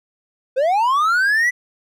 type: linear sweep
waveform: triangle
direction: up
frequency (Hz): 493.9 to 2000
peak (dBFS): -12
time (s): 0.56-1.51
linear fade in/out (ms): 20
effects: none